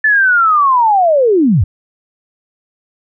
sine linear sweep, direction down, 1760 to 72.1 Hz, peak -7 dBFS, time 0.04-1.64 s, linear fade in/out 5 ms, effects none

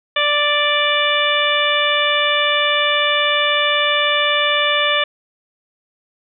harmonic tone, 587.3 Hz, D5, in tune, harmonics 1 / 2 / 3 / 4 / 5 / 6, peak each -21 / -21 / -21 / -21 / -21 / -21 dBFS, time 0.16-5.04 s, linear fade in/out 5 ms, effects none

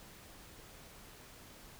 silence, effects pink hiss -55 dBFS RMS until 1.79 s

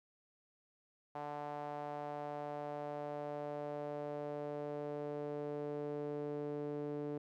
sawtooth tone with band-pass filter sweep, 146.83 Hz, D3, in tune, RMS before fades -42 dBFS, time 1.15-7.18 s, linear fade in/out 5 ms, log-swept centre 790 to 390 Hz, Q 2.8, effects none

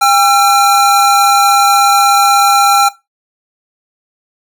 square tone pair together, 803.9 / 1352 Hz, G5 / E6, +43 / +43 cents, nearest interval major sixth, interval 900 cents, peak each -10 dBFS, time 0.01-2.89 s, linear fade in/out 10 ms, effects noise-tail reverb RT60 0.2 s tail -17 dB re dry

